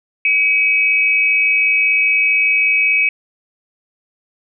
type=tone pair together; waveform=sine; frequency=2278 / 2553 Hz; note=C#7 / D#7; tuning=+47 / +44 cents; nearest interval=major second; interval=197 cents; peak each=-14 dBFS; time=0.25-3.09 s; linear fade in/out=2 ms; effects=none